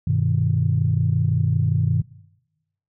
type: chord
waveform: sine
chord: G augmented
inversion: none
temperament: equal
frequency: 98 / 123.47 / 155.56 Hz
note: G2 / B2 / D#3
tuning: 0 / 0 / 0 cents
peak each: -21 dBFS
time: 0.07-2.02 s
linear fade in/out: 5 ms
effects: noise-tail reverb RT60 1.0 s tail -22 dB re dry + tanh soft clip ceiling -7 dBFS